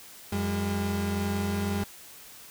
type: tone pair together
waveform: 35% pulse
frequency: 89.9 / 201.8 Hz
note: F#2 / G#3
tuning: -49 / -49 cents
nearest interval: octave + major second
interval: 1400 cents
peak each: -29 / -27 dBFS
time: 0.32-1.84 s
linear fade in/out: 5 ms
effects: white hiss -48 dBFS RMS until 2.5 s